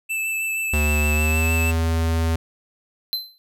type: tone with vibrato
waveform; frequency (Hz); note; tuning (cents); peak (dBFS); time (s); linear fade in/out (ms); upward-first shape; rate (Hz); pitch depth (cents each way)
square; 2637; E7; 0; -23; 0.09-1.72; 20; sine; 6.4; 13
type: tone with pitch glide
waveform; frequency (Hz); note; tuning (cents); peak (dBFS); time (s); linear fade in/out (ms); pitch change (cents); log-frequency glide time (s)
square; 75 to 81.79; D2 to E2; +37 to -13; -19; 0.73-2.36; 5; +150; 1.1-1.5
type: tone with exponential decay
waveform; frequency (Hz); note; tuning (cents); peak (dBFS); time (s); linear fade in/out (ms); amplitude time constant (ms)
square; 4077; C8; -46; -19; 3.13-3.38; 0; 54
effects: none

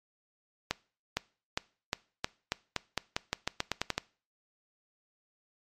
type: accelerating click train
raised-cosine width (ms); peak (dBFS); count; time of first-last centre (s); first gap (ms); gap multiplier
0.2; -11; 16; 0.71-3.98; 460; 0.88
effects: noise-tail reverb RT60 0.4 s tail -22 dB re dry + MP3 64 kbps

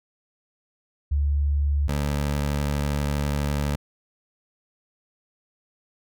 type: tone pair in turn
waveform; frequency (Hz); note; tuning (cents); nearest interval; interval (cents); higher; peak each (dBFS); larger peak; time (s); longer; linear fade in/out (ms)
sine / 20% pulse; 71.9 / 72.25; D2 / D2; -36 / -28; unison; 8; second; -19 / -18; second; 1.11-1.88 / 1.88-3.76; second; 10
effects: none

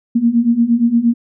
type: beating tone pair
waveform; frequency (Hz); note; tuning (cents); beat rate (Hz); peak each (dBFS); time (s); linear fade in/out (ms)
sine; 229.4 / 238; A#3 / A#3; -28 / +36; 8.6; -15 / -12; 0.15-1.14; 10
effects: none

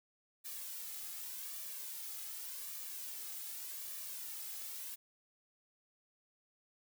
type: noise with flanger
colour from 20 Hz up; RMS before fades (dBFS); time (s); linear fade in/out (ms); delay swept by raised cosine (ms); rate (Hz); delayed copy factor
blue; -45; 0.44-4.96; 20; 1.7 to 2.39; 0.86; +0.55
effects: none

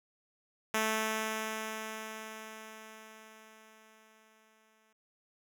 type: tone with exponential decay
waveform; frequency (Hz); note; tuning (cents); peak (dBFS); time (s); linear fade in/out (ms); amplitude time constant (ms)
5% pulse; 219; A3; -8; -17; 0.74-4.93; 5; 910
effects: none

